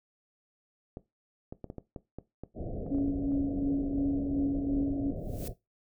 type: clicks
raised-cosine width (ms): 2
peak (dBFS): -26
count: 12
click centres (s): 0.971 / 1.525 / 1.643 / 1.701 / 1.783 / 1.962 / 2.186 / 2.436 / 2.865 / 2.947 / 2.984 / 3.319
type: low-pass noise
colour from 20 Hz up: pink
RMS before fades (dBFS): -37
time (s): 2.54-5.54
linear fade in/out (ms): 50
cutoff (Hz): 690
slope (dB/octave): 96
type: tone with tremolo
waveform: sine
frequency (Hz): 278.8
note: C#4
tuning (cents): +10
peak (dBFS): -25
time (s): 2.91-5.11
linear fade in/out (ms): 5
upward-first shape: sine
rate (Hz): 2.8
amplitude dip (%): 45
type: noise with exponential growth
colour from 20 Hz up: blue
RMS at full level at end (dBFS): -41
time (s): 5.16-5.48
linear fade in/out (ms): 2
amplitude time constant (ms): 69
effects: noise-tail reverb RT60 0.2 s tail -17 dB re dry